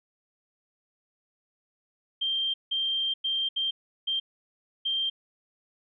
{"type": "tone bursts at uneven times", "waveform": "sine", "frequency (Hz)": 3167, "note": "G7", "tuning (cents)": 17, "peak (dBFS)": -25, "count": 6, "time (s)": [[2.21, 2.54], [2.71, 3.14], [3.24, 3.49], [3.56, 3.71], [4.07, 4.2], [4.85, 5.1]], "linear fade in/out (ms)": 10, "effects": []}